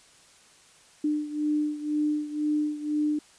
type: beating tone pair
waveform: sine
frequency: 299.4 / 301.4 Hz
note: D4 / D4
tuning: +33 / +45 cents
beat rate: 2 Hz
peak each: -26 / -30 dBFS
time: 1.04-3.19 s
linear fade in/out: 5 ms
effects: white hiss -56 dBFS RMS until 3.38 s + resampled to 22050 Hz